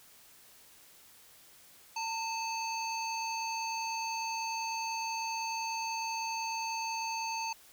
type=harmonic tone with a mistuned harmonic; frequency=905 Hz; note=A5; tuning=48 cents sharp; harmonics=1 / 3 / 5 / 7; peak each=-35 / -40 / -42 / -43 dBFS; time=1.96-7.53 s; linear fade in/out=5 ms; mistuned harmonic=3; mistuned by=-69 cents; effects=white hiss -58 dBFS RMS until 7.72 s